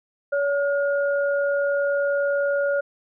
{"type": "tone pair together", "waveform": "sine", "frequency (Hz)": [566.3, 1427], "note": ["C#5", "F6"], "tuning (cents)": [37, 37], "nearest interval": "octave + major third", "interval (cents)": 1600, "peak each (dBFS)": [-20, -27], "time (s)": [0.32, 2.81], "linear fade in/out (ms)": 10, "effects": []}